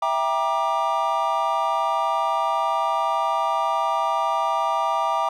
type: chord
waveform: triangle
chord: E half-diminished seventh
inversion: none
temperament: just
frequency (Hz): 659.3 / 791.1 / 949.3 / 1186.7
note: E5 / G5 / Bb5 / D6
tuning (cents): 0 / +16 / +31 / +18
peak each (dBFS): -25 / -24 / -23 / -23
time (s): 0.02-5.29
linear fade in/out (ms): 5
effects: none